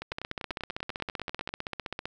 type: two click trains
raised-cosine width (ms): 0.3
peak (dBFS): -20 / -17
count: 16 / 31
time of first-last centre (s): 0.02-1.491 / 0.12-2.055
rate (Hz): 10.2 / 15.5
effects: none

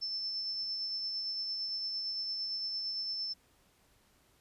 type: tone with tremolo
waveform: sine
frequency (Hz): 5300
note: E8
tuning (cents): +9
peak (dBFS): -33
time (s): 0.01-3.34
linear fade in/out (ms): 20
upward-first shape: sine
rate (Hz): 8.8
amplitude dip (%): 25
effects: pink hiss -68 dBFS RMS until 4.4 s + resampled to 32000 Hz

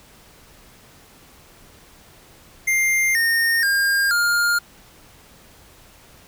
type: tone with pitch steps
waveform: square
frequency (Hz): 2100 / 1838.7 / 1610 / 1409.7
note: C7 / A#6 / G6 / F6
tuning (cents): +6 / -24 / +46 / +16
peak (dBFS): -17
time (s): 2.67-4.59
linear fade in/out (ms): 10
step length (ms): 480
effects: pink hiss -49 dBFS RMS until 6.27 s

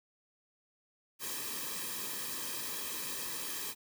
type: noise with comb filter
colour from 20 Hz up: white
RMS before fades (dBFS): -39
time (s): 1.19-3.75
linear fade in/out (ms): 50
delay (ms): 1.4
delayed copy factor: -0.8
effects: none

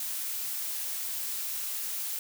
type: noise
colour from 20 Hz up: blue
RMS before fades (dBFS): -34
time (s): 0-2.19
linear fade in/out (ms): 2
effects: none

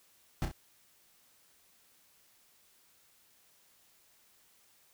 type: noise with echo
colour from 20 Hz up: brown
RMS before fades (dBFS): -31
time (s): 0.42-0.45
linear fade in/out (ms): 0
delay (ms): 32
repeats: 2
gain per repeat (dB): -6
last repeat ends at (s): 0.514
effects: white hiss -66 dBFS RMS until 4.93 s

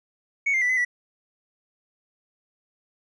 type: tone with pitch steps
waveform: triangle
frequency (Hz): 2225 / 2102 / 1974 / 2031 / 1950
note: C#7 / C7 / B6 / B6 / B6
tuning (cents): +6 / +7 / -1 / +48 / -23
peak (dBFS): -17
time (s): 0.46-0.85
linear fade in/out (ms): 10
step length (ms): 78
effects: tanh soft clip ceiling -15 dBFS + resampled to 22050 Hz

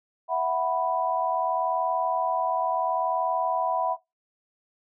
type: chord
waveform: sine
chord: E suspended second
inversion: none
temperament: equal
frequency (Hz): 659.3 / 740 / 987.8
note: E5 / F#5 / B5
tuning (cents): 0 / 0 / 0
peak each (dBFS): -27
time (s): 0.28-3.97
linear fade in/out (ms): 50
effects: noise-tail reverb RT60 0.2 s tail -20 dB re dry

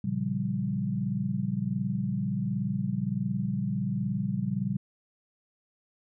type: chord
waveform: sine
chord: G half-diminished seventh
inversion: first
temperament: equal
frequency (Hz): 116.54 / 138.59 / 174.61 / 196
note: Bb2 / Db3 / F3 / G3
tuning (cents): 0 / 0 / 0 / 0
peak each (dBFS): -34 / -33 / -34 / -30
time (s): 0.04-4.77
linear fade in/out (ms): 5
effects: none

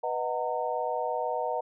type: chord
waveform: sine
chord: B major seventh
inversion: none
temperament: equal with one note detuned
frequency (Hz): 493.9 / 622.3 / 740 / 916.3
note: B4 / D#5 / F#5 / A#5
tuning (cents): 0 / 0 / 0 / -30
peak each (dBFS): -33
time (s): 0.03-1.61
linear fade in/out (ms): 10
effects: none

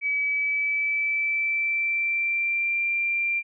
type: tone with pitch glide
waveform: sine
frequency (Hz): 2285 to 2372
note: D7 to D7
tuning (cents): -48 to +17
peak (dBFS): -22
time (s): 0.01-3.43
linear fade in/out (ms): 50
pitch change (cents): +65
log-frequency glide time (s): 0.2-2.83
effects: none

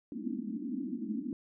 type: band-pass noise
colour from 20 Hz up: pink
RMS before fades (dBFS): -37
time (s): 0.12-1.33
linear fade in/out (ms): 2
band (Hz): 200 to 320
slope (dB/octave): 96
effects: none

